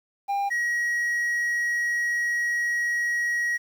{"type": "tone pair in turn", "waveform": "triangle", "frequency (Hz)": [800, 1902.7], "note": ["G5", "A#6"], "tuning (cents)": [35, 35], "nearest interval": "octave + minor third", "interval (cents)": 1500, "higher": "second", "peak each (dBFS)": -21, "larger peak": "neither", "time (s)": [[0.28, 0.5], [0.5, 3.58]], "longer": "second", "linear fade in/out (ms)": 20, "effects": ["9-bit"]}